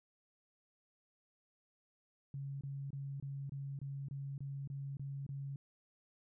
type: tone bursts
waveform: sine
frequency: 138.59 Hz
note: C#3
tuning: in tune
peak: -40 dBFS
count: 11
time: 2.34-5.56 s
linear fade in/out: 2 ms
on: 270 ms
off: 25 ms
effects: none